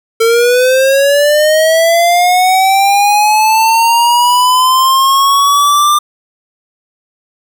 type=linear sweep; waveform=square; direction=up; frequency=450 to 1196 Hz; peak=-7 dBFS; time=0.2-5.99 s; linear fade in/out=10 ms; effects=none